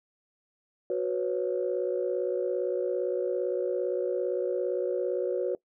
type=tone cluster; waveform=sine; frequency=368 / 495.4 / 553 Hz; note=F#4 / B4 / C#5; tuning=-9 / +5 / -4 cents; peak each=-29 / -30 / -31 dBFS; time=0.9-5.55 s; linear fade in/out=2 ms; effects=noise-tail reverb RT60 0.1 s tail -21 dB re dry + tanh soft clip ceiling -17 dBFS